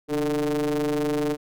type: ring-modulated tone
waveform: square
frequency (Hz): 76.2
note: D#2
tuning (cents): -36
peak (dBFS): -20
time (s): 0.08-1.37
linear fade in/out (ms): 50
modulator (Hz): 369
effects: none